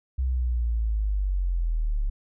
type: linear sweep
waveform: sine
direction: down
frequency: 65.41 to 34.65 Hz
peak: -22 dBFS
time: 0.18-2.1 s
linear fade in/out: 10 ms
effects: none